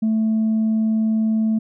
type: tone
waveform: sine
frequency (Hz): 220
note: A3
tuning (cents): 0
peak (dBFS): -14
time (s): 0.02-1.59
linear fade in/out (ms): 10
effects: tanh soft clip ceiling -14 dBFS